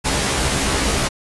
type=noise with comb filter; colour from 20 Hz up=pink; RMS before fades=-19 dBFS; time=0.04-1.09 s; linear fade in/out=20 ms; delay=15 ms; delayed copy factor=+0.9; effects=resampled to 24000 Hz